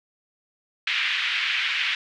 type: band-pass noise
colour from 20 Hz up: pink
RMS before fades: -25 dBFS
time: 0.87-1.95 s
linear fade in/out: 2 ms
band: 1900 to 3200 Hz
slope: 24 dB/octave
effects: none